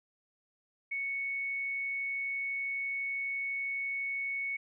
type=tone; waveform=sine; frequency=2217 Hz; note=C#7; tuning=in tune; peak=-32 dBFS; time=0.91-4.57 s; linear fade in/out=10 ms; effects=none